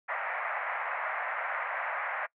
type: band-pass noise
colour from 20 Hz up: white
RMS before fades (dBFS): -34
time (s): 0.08-2.27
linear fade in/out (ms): 20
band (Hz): 590 to 2100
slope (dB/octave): 48
effects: noise-tail reverb RT60 0.1 s tail -23 dB re dry